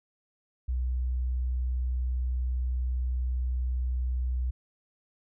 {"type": "tone", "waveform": "sine", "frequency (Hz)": 62.5, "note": "B1", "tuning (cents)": 21, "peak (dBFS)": -26, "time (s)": [0.68, 4.51], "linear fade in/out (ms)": 10, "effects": []}